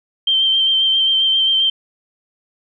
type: tone with vibrato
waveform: sine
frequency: 3136 Hz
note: G7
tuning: in tune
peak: -12 dBFS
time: 0.27-1.7 s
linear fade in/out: 5 ms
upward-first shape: sine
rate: 7.5 Hz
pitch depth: 20 cents each way
effects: none